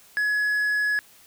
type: tone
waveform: triangle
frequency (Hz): 1689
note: G#6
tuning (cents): +29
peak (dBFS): -19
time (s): 0.17-0.99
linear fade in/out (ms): 0
effects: white hiss -53 dBFS RMS until 1.26 s